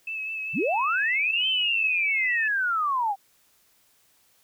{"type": "tone with vibrato", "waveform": "sine", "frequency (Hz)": 2603, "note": "E7", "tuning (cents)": -22, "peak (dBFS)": -29, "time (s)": [0.07, 2.48], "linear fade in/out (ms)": 5, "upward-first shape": "sine", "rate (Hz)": 5, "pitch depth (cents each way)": 32}
{"type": "linear two-way sweep", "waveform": "sine", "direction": "up then down", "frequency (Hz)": [106.1, 3125, 761], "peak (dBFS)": -22, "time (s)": [0.53, 3.16], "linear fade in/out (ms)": 50, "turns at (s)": 1.47}
{"effects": ["white hiss -63 dBFS RMS until 4.43 s"]}